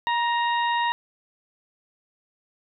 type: harmonic tone with a mistuned harmonic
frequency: 933 Hz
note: A#5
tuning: 1 cent sharp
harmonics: 1 / 2 / 3 / 4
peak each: -22 / -28 / -34 / -34 dBFS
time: 0.07-0.92 s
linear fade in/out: 0 ms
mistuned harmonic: 1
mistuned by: +29 cents
effects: none